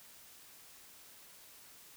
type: silence
effects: white hiss -57 dBFS RMS until 1.96 s